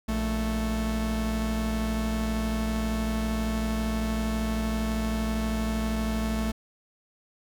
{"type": "tone pair together", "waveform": "45% pulse", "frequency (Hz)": [58.17, 220], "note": ["A#1", "A3"], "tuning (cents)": [-3, 0], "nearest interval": "octave + major seventh", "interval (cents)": 2303, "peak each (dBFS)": [-29, -28], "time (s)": [0.08, 6.52], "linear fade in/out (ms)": 10, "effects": []}